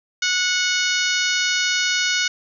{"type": "harmonic tone", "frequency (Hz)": 734, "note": "F#5", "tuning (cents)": -14, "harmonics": [2, 3, 4, 5, 6, 7, 8, 9], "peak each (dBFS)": [-23, -25, -26, -27, -28, -28, -29, -30], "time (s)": [0.22, 2.28], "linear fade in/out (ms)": 5, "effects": []}